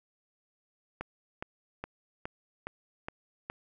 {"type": "click train", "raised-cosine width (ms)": 0.5, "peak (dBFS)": -21, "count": 7, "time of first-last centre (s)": [1.01, 3.5], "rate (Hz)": 2.41, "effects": []}